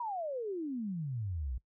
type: exponential sweep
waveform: sine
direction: down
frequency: 987.8 to 56.7 Hz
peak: -34 dBFS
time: 0-1.58 s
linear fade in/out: 5 ms
effects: noise-tail reverb RT60 0.1 s tail -20 dB re dry